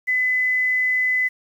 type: tone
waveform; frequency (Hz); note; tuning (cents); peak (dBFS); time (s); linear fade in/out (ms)
sine; 2012; B6; +32; -17; 0.07-1.29; 20
effects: 8-bit